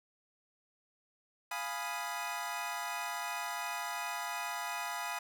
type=chord; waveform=25% pulse; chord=F half-diminished seventh; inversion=none; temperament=equal; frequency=698.5 / 830.6 / 987.8 / 1244.5 Hz; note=F5 / Ab5 / Cb6 / Eb6; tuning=0 / 0 / 0 / 0 cents; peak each=-39 / -38 / -37 / -39 dBFS; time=1.51-5.19 s; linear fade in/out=5 ms; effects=none